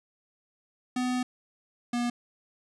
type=tone pair in turn; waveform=square; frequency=250.7 / 240.7 Hz; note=B3 / B3; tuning=+26 / -44 cents; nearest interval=minor second; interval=70 cents; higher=first; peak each=-27 / -27 dBFS; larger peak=neither; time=0.96-1.23 / 1.93-2.1 s; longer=first; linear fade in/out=5 ms; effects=resampled to 22050 Hz + 10-bit